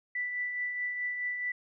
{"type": "tone with tremolo", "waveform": "sine", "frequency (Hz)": 1975.5, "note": "B6", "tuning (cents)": 0, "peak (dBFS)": -29, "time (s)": [0.15, 1.52], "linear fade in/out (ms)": 5, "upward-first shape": "triangle", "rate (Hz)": 4.7, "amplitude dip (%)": 45, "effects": []}